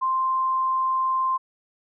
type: tone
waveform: sine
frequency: 1046.5 Hz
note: C6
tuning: in tune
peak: -20 dBFS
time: 0.01-1.38 s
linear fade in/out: 20 ms
effects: none